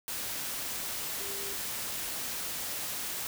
sine tone in noise, 398.3 Hz, G4, 28 cents sharp, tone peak -44 dBFS, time 1.2-1.53 s, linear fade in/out 0 ms, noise white, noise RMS -36 dBFS, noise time 0.08-3.27 s, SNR -11 dB, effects none

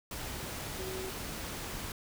sine tone in noise, 375.7 Hz, F#4, 26 cents sharp, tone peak -39 dBFS, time 0.79-1.1 s, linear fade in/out 2 ms, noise pink, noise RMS -40 dBFS, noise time 0.11-1.92 s, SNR -2 dB, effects none

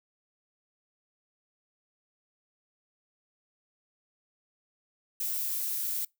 violet noise, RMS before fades -32 dBFS, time 5.2-6.05 s, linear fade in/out 5 ms, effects noise-tail reverb RT60 0.2 s tail -25 dB re dry

